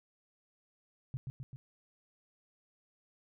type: tone with echo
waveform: sine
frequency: 130.81 Hz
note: C3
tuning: in tune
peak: -34 dBFS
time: 1.14-1.17 s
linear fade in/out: 0 ms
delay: 130 ms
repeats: 3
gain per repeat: -3 dB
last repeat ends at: 1.56 s
effects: none